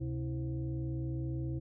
sine tone with frequency modulation, 129.2 Hz, C3, 21 cents flat, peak -33 dBFS, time 0-1.6 s, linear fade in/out 20 ms, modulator 199 Hz, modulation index 0.96, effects none

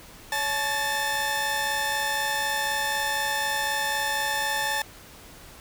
sawtooth tone cluster, 561 / 861 / 1786 Hz, C#5 / A5 / A6, +21 / -38 / +25 cents, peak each -32 / -24 / -24 dBFS, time 0.32-4.82 s, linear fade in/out 2 ms, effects pink hiss -47 dBFS RMS until 5.6 s

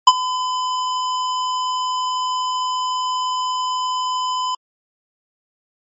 square tone with ADSR envelope, 1011 Hz, B5, 40 cents sharp, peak -3 dBFS, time 0.07-4.55 s, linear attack 6 ms, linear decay 43 ms, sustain -17 dB, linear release 5 ms, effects MP3 32 kbps

